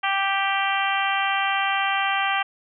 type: harmonic tone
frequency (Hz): 392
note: G4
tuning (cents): 0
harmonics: 2 / 3 / 4 / 5 / 6 / 7 / 8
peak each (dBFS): -25 / -27 / -28 / -29 / -30 / -30 / -31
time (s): 0.03-2.43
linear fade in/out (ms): 10
effects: none